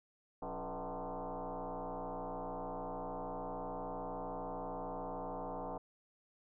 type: tone with frequency modulation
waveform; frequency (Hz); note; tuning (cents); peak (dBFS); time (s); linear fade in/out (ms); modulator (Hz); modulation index
sine; 123.1; B2; -5; -39; 0.42-5.78; 5; 153; 5.9
effects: none